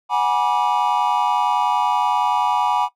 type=chord; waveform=triangle; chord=G# half-diminished seventh; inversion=third; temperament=equal with one note detuned; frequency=740 / 830.6 / 969.1 / 1174.7 Hz; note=F#5 / G#5 / B5 / D6; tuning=0 / 0 / -33 / 0 cents; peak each=-22 / -19 / -18 / -23 dBFS; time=0.09-2.89 s; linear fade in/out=50 ms; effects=noise-tail reverb RT60 0.1 s tail -17 dB re dry